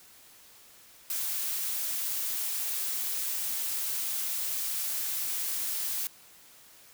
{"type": "noise", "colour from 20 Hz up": "blue", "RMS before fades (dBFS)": -32, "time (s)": [1.1, 6.07], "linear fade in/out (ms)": 0, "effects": ["white hiss -55 dBFS RMS until 6.93 s"]}